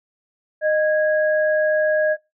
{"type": "tone pair together", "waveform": "sine", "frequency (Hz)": [617, 1651.3], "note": ["D#5", "G#6"], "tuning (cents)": [-15, -10], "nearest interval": "octave + perfect fourth", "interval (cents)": 1705, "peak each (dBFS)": [-16, -23], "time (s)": [0.61, 2.17], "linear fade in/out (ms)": 50, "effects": ["noise-tail reverb RT60 0.2 s tail -19 dB re dry"]}